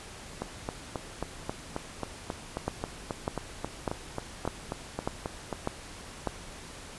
two click trains, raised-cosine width 1 ms, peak -17 / -14 dBFS, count 20 / 7, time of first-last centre 0.42-5.528 / 2.68-6.273 s, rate 3.72 / 1.67 Hz, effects pink hiss -45 dBFS RMS until 6.98 s + resampled to 24000 Hz

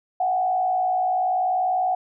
sine tone with frequency modulation, 740 Hz, F#5, in tune, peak -19 dBFS, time 0.2-1.95 s, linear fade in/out 5 ms, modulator 60.6 Hz, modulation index 0.57, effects none

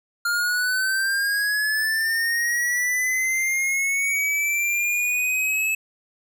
square linear sweep, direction up, 1400 to 2604 Hz, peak -21 dBFS, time 0.25-5.75 s, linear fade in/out 5 ms, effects none

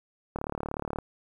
click train, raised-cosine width 1 ms, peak -18 dBFS, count 24, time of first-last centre 0.36-0.987 s, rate 36.7 Hz, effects 9-bit

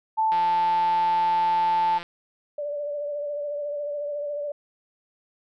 sine tone, 880 Hz, A5, in tune, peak -19 dBFS, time 0.17-1.99 s, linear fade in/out 20 ms
click train, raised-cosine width 0.3 ms, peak -21 dBFS, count 295, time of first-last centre 0.32-2.029 s, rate 172 Hz
sine tone with vibrato, 583 Hz, D5, 13 cents flat, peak -27 dBFS, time 2.58-4.52 s, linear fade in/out 5 ms, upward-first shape triangle, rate 14 Hz, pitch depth 39 cents each way
effects none

